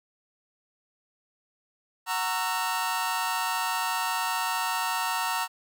sawtooth chord, F# dominant seventh, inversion none, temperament just, 740 / 925 / 1110 / 1332 Hz, F#5 / A#5 / C#6 / E6, 0 / -14 / +2 / +18 cents, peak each -30 / -25 / -31 / -29 dBFS, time 2.06-5.48 s, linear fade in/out 50 ms, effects none

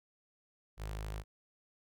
sawtooth tone with notch filter, 52.5 Hz, G#1, 19 cents sharp, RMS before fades -41 dBFS, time 0.77-1.24 s, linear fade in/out 50 ms, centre 250 Hz, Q 1.1, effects none

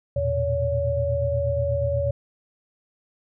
sine tone cluster, 81.7 / 113.6 / 121.9 / 565 Hz, E2 / A#2 / B2 / C#5, -15 / -44 / -22 / +33 cents, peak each -27 / -30 / -29 / -23 dBFS, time 0.16-2.11 s, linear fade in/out 5 ms, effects none

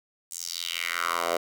10% pulse tone with high-pass filter sweep, 85.3 Hz, F2, 40 cents flat, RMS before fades -30 dBFS, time 0.31-1.37 s, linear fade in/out 5 ms, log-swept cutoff 7900 to 590 Hz, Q 2.8, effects none

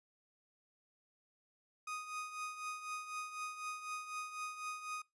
30% pulse tone with tremolo, 1244.5 Hz, D#6, in tune, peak -36 dBFS, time 1.87-5.02 s, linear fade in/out 5 ms, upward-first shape triangle, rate 4 Hz, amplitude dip 70%, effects noise-tail reverb RT60 0.2 s tail -22 dB re dry + resampled to 24000 Hz

